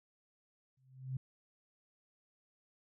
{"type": "tone with exponential growth", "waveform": "sine", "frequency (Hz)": 130.81, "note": "C3", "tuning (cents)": 0, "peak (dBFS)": -33, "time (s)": [0.77, 1.17], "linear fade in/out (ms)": 5, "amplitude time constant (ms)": 85, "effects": []}